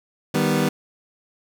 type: chord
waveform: 25% pulse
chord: Eb augmented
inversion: none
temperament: equal with one note detuned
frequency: 155.56 / 197.25 / 246.9 Hz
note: Eb3 / G3 / B3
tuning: 0 / +11 / 0 cents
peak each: -19 dBFS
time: 0.34-0.69 s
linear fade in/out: 5 ms
effects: none